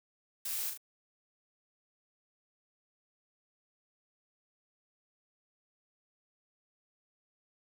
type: noise with echo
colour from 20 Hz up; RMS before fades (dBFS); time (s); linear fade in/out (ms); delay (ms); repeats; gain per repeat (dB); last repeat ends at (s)
blue; -37; 0.45-0.7; 5; 38; 2; -5; 0.776
effects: none